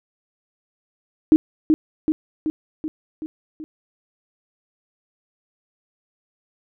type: tone with echo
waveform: sine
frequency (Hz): 311.3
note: D#4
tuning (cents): +1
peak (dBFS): -7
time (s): 1.32-1.36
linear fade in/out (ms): 0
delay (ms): 380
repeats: 6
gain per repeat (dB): -4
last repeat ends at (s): 3.64
effects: none